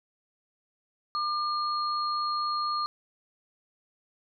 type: tone pair together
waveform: sine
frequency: 1200 / 4276 Hz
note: D6 / C8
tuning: +37 / +37 cents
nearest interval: octave + minor seventh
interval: 2200 cents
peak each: -27 / -35 dBFS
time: 1.15-2.86 s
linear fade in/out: 0 ms
effects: none